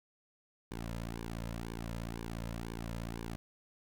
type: tone with flanger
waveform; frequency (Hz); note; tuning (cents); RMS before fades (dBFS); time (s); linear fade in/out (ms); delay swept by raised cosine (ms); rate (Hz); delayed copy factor
sawtooth; 57; A#1; -38; -41; 0.71-3.36; 0; 1.5 to 2.7; 2; -0.9
effects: none